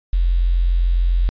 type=tone with quantisation; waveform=sine; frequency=43.65 Hz; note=F1; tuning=in tune; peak=-13 dBFS; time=0.13-1.29 s; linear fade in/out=0 ms; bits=7; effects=resampled to 11025 Hz